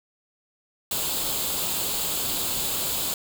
white noise with comb filter, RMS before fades -27 dBFS, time 0.91-3.14 s, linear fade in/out 2 ms, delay 0.26 ms, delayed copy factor +0.6, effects none

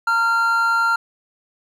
triangle tone pair together, 915 / 1384.9 Hz, A#5 / F6, -32 / -15 cents, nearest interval perfect fifth, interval 717 cents, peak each -21 / -14 dBFS, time 0.07-0.96 s, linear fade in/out 5 ms, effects none

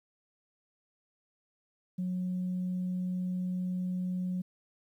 sine tone, 182.2 Hz, F#3, 26 cents flat, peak -29 dBFS, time 1.98-4.42 s, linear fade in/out 10 ms, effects tanh soft clip ceiling -27 dBFS + 11-bit

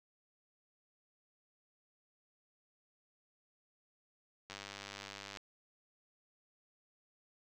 click train, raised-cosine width 0.2 ms, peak -28 dBFS, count 88, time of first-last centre 4.5-5.372 s, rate 99.8 Hz, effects none

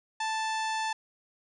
harmonic tone, 880 Hz, A5, in tune, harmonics 1 / 2 / 3 / 4 / 5 / 6 / 7 / 8 / 10, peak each -30 / -36 / -40 / -42 / -44 / -46 / -47 / -48 / -50 dBFS, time 0.2-0.93 s, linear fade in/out 5 ms, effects none

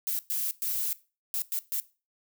violet noise bursts at uneven times, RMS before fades -30 dBFS, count 6, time 0.07-0.19 / 0.3-0.51 / 0.62-0.93 / 1.34-1.42 / 1.52-1.59 / 1.72-1.8 s, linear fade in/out 0 ms, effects noise-tail reverb RT60 0.3 s tail -18 dB re dry

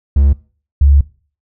triangle / sine tone pair in turn, 70 / 70.53 Hz, C#2 / C#2, +18 / +31 cents, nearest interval unison, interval 13 cents, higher second, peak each -5 dBFS, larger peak neither, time 0.16-0.33 / 0.81-1.01 s, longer second, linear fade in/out 5 ms, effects noise-tail reverb RT60 0.4 s tail -20 dB re dry

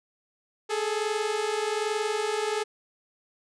sawtooth tone pair together, 416.4 / 437.6 Hz, G#4 / A4, +5 / -9 cents, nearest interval minor second, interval 86 cents, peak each -25 dBFS, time 0.69-2.64 s, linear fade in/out 20 ms, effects resampled to 22050 Hz

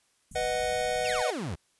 pink band-stop noise, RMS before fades -45 dBFS, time 0.31-1.22 s, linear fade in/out 5 ms, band 230 to 6400 Hz, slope 96 dB/octave
square chord, B major, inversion none, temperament equal, 493.9 / 622.3 / 740 Hz, B4 / D#5 / F#5, 0 / 0 / 0 cents, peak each -32 dBFS, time 0.35-1.31 s, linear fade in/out 10 ms
30% pulse exponential sweep, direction down, 3136 to 69 Hz, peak -29 dBFS, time 1.04-1.56 s, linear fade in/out 20 ms
effects white hiss -69 dBFS RMS until 1.79 s + resampled to 24000 Hz

